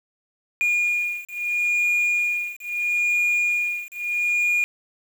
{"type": "beating tone pair", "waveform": "sine", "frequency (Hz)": [2430, 2430.76], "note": ["D#7", "D#7"], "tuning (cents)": [-42, -41], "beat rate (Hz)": 0.76, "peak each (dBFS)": -21, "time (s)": [0.61, 4.64], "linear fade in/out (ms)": 0, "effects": ["tanh soft clip ceiling -17 dBFS", "7-bit"]}